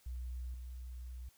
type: tone with level steps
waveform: sine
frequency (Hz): 61.74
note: B1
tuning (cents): 0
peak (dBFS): -39 / -43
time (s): 0.06-1.29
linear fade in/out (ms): 5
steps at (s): 0.54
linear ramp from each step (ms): 2
effects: white hiss -68 dBFS RMS until 1.37 s